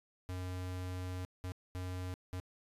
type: tone bursts at uneven times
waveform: square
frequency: 91.4 Hz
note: F#2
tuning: 21 cents flat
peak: -39 dBFS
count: 4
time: 0.29-1.25 / 1.44-1.52 / 1.75-2.14 / 2.33-2.4 s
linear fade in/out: 0 ms
effects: resampled to 32000 Hz